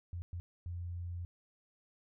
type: tone bursts at uneven times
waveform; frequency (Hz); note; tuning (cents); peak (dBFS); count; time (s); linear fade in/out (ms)
sine; 87.31; F2; 0; -38; 3; 0.13-0.22 / 0.33-0.4 / 0.66-1.25; 0
effects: none